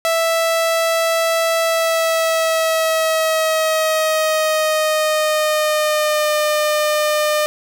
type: tone with pitch glide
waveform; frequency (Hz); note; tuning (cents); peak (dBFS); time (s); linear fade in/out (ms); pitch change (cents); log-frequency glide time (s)
sawtooth; 659 to 604.3; E5 to D5; -1 to +49; -11; 0.05-7.46; 0; -150; 1.63-6.31
effects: none